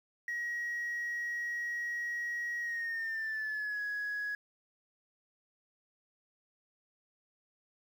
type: tone with pitch glide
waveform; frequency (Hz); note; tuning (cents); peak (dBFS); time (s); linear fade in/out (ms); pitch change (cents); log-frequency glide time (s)
sine; 1900 to 1673.3; A#6 to G#6; +33 to +13; -32; 0.28-4.35; 2; -220; 2.6-3.81
effects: tanh soft clip ceiling -31 dBFS + 10-bit